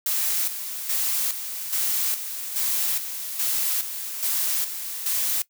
blue noise with tremolo, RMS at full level -24 dBFS, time 0.06-5.42 s, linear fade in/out 2 ms, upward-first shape square, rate 1.2 Hz, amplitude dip 60%, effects noise-tail reverb RT60 0.1 s tail -19 dB re dry

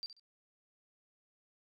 sine tone with echo, 4699 Hz, D8, in tune, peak -38 dBFS, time 0.03-0.06 s, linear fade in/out 0 ms, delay 68 ms, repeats 2, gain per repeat -12 dB, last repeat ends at 0.196 s, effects none

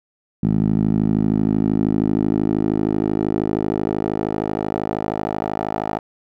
10% pulse tone with band-pass filter sweep, 52.9 Hz, G#1, 33 cents sharp, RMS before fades -20 dBFS, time 0.43-5.99 s, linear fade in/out 5 ms, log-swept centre 190 to 690 Hz, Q 1.9, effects none

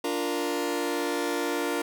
sawtooth chord, Bb major, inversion first, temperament just, 291.4 / 349.6 / 466.2 Hz, D4 / F4 / Bb4, -13 / +2 / 0 cents, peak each -27 dBFS, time 0.04-1.82 s, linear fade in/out 5 ms, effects none

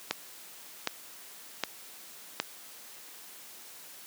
click train, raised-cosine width 0.2 ms, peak -10 dBFS, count 4, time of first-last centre 0.11-2.4 s, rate 1.31 Hz, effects white hiss -49 dBFS RMS until 4.06 s + high-pass 200 Hz 12 dB/octave

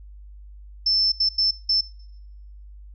sine tone bursts at uneven times, 5300 Hz, E8, 9 cents sharp, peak -17 dBFS, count 4, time 0.86-1.12 / 1.2-1.29 / 1.38-1.51 / 1.69-1.81 s, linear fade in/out 5 ms, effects noise-tail reverb RT60 1.0 s tail -26 dB re dry + added 50 Hz sine -40 dBFS peak until 2.94 s

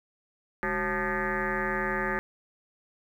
sine tone with frequency modulation, 1047 Hz, C6, 1 cent sharp, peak -26 dBFS, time 0.63-2.19 s, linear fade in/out 0 ms, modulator 168 Hz, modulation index 5.4, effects 10-bit

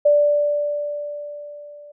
sine tone with level ramp, 586 Hz, D5, 4 cents flat, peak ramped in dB -10 to -39 dBFS, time 0.05-1.92 s, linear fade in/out 10 ms, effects none

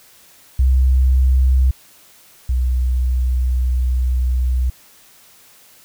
sine tone pair in turn, 64.7 / 62.75 Hz, C2 / B1, -19 / +28 cents, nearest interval minor second, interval 53 cents, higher first, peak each -10 / -14 dBFS, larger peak first, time 0.59-1.71 / 2.49-4.7 s, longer second, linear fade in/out 5 ms, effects white hiss -48 dBFS RMS until 5.84 s

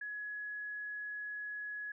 sine tone, 1684 Hz, G#6, 24 cents sharp, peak -39 dBFS, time 0.01-1.92 s, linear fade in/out 5 ms, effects none

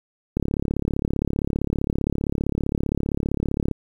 click train, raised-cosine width 3 ms, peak -10 dBFS, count 119, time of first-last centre 0.37-3.713 s, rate 35.3 Hz, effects 8-bit

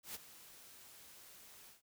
white noise with ADSR envelope, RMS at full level -44 dBFS, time 0.03-1.82 s, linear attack 120 ms, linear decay 21 ms, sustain -14 dB, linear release 140 ms, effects none

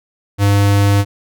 square tone, 100.7 Hz, G2, 47 cents sharp, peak -10 dBFS, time 0.38-1.05 s, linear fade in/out 50 ms, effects none

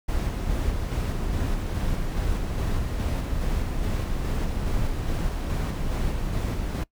brown noise with tremolo, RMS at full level -25 dBFS, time 0.08-6.84 s, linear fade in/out 10 ms, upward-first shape square, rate 2.4 Hz, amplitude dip 25%, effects noise-tail reverb RT60 0.1 s tail -22 dB re dry

